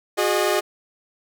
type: tone cluster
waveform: sawtooth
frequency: 363 / 413.3 / 611 Hz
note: F#4 / G#4 / D#5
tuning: -33 / -8 / -32 cents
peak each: -19 dBFS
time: 0.17-0.61 s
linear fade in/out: 20 ms
effects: none